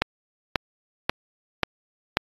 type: click train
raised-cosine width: 0.3 ms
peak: -3 dBFS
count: 5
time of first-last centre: 0.02-2.171 s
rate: 1.86 Hz
effects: AAC 32 kbps